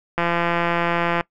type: click train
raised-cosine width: 0.5 ms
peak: -6 dBFS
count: 177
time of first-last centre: 0.18-1.209 s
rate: 171 Hz
effects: noise-tail reverb RT60 0.1 s tail -22 dB re dry